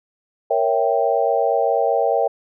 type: chord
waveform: sine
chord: A# diminished seventh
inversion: none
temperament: equal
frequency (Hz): 466.2 / 554.4 / 659.3 / 784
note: A#4 / C#5 / E5 / G5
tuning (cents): 0 / 0 / 0 / 0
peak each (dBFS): -21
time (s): 0.5-2.28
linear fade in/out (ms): 10
effects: none